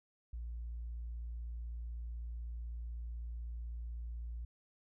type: tone with tanh clipping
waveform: triangle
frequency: 58 Hz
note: A#1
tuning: 8 cents flat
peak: -40 dBFS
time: 0.33-4.45 s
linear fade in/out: 5 ms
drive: 5 dB
effects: none